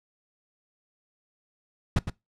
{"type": "noise with echo", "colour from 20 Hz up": "brown", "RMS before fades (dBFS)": -19, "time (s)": [1.96, 1.99], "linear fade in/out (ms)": 5, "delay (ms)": 110, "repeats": 1, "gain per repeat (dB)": -9, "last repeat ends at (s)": 2.1, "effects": ["noise-tail reverb RT60 0.2 s tail -22 dB re dry", "low-pass 8000 Hz 12 dB/octave"]}